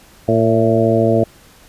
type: harmonic tone with a mistuned harmonic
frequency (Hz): 113.6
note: A#2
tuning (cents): -44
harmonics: 1 / 2 / 3 / 4 / 5 / 6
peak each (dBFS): -18 / -18 / -18 / -18 / -18 / -18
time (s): 0.28-1.24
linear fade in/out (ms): 5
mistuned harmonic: 6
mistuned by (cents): -39
effects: pink hiss -46 dBFS RMS until 1.68 s + resampled to 32000 Hz